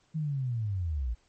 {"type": "linear sweep", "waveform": "sine", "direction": "down", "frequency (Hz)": [161.1, 53.8], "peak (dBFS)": -28, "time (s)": [0.14, 1.15], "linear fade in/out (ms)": 20, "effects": ["pink hiss -68 dBFS RMS until 1.28 s", "MP3 32 kbps"]}